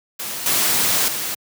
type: noise with level steps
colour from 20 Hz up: white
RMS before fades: -28 / -18 / -25 dBFS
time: 0.19-1.35 s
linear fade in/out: 10 ms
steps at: 0.46 / 1.08 s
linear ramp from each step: 2 ms
effects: high-pass 100 Hz 12 dB/octave